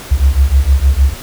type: beating tone pair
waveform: sine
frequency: 64.8 / 71.3 Hz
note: C2 / C#2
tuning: -16 / +49 cents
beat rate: 6.5 Hz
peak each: -10 dBFS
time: 0.11-1.14 s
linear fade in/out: 10 ms
effects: pink hiss -30 dBFS RMS until 1.22 s